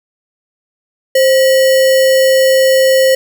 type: tone with sample-and-hold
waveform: sine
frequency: 527 Hz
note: C5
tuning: 12 cents sharp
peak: -6 dBFS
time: 1.15-3.15 s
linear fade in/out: 5 ms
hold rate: 2450 Hz
effects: none